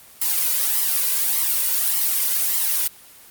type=noise with flanger; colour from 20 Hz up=blue; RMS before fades=-20 dBFS; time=0.21-2.88 s; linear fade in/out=10 ms; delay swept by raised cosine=0.96 to 2.06 ms; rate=1.7 Hz; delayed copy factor=+0.8; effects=white hiss -46 dBFS RMS until 3.3 s + Opus 24 kbps